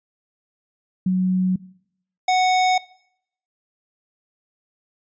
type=tone pair in turn; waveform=sine / square; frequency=185 / 740 Hz; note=F#3 / F#5; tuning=0 / 0 cents; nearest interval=2 octaves; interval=2400 cents; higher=second; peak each=-16 dBFS; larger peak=neither; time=1.06-1.56 / 2.28-2.78 s; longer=neither; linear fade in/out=5 ms; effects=noise-tail reverb RT60 0.7 s tail -21 dB re dry + resampled to 16000 Hz